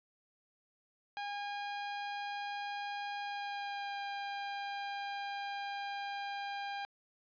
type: tone with pitch glide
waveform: sawtooth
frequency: 814 to 802.8 Hz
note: G#5 to G5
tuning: -35 to +41 cents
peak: -34 dBFS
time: 1.17-6.85 s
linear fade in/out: 0 ms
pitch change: -24 cents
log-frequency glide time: 3.21-4 s
effects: resampled to 11025 Hz + 12-bit